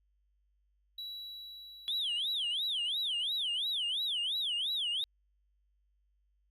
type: tone with exponential decay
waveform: triangle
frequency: 3914 Hz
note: B7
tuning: 16 cents flat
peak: -37 dBFS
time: 0.98-4.2 s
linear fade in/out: 5 ms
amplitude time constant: 700 ms
type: tone with vibrato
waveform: sine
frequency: 3322 Hz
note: G#7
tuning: in tune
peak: -29 dBFS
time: 1.88-5.04 s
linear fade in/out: 0 ms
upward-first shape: sine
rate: 2.9 Hz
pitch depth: 290 cents each way
effects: tanh soft clip ceiling -29 dBFS + added 50 Hz sine -70 dBFS peak until 6.5 s